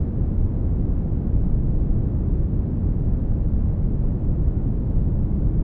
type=low-pass noise; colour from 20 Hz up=pink; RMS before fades=-20 dBFS; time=0-5.63 s; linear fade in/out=5 ms; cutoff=180 Hz; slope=12 dB/octave; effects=none